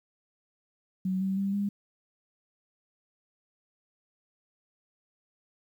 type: tone with pitch steps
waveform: sine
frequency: 187.3 / 192.01 / 196.84 / 201.8 Hz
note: F#3 / G3 / G3 / G#3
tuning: +21 / -36 / +7 / -49 cents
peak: -26 dBFS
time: 1.05-1.69 s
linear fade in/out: 5 ms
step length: 160 ms
effects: 10-bit